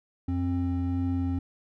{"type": "tone pair together", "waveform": "triangle", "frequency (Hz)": [88.02, 265.9], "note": ["F2", "C4"], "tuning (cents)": [14, 28], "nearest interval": "octave + perfect fifth", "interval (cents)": 1914, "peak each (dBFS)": -26, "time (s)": [0.28, 1.39], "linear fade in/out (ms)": 5, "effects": []}